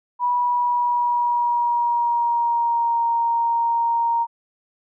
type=tone with pitch glide; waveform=sine; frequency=976 to 931.9 Hz; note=B5 to A#5; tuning=-21 to -1 cents; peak=-17 dBFS; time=0.19-4.27 s; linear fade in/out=50 ms; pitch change=-80 cents; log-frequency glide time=0.29-3.05 s; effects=none